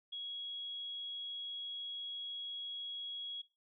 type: tone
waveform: sine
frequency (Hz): 3322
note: G#7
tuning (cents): 0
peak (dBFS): -40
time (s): 0.12-3.42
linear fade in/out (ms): 10
effects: noise-tail reverb RT60 0.3 s tail -19 dB re dry